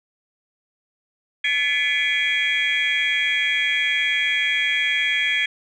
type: tone cluster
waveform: sine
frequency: 1725 / 2017 / 2236 / 2395 / 3291 Hz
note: A6 / B6 / C#7 / D7 / G#7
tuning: -35 / +36 / +14 / +33 / -16 cents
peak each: -24 dBFS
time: 1.44-5.46 s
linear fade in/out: 5 ms
effects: tanh soft clip ceiling -11 dBFS